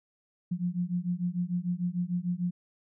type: beating tone pair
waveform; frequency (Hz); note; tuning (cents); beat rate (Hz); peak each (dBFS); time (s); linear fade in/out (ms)
sine; 173.7 / 180.4; F3 / F#3; -9 / -44; 6.7; -31; 0.51-2.51; 10
effects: none